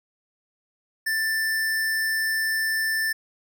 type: tone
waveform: square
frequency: 1772 Hz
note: A6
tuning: 12 cents sharp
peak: -23 dBFS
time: 1.06-3.13 s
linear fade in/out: 10 ms
effects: none